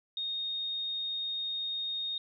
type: tone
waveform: sine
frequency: 3706 Hz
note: A#7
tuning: 11 cents flat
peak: -32 dBFS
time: 0.17-2.18 s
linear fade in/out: 2 ms
effects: none